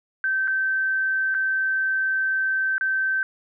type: tone with dropouts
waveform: sine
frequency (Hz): 1549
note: G6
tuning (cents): -21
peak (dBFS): -20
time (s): 0.24-3.23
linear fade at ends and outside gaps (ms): 1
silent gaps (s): 0.475-0.479 / 1.343-1.348 / 2.781-2.81
effects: none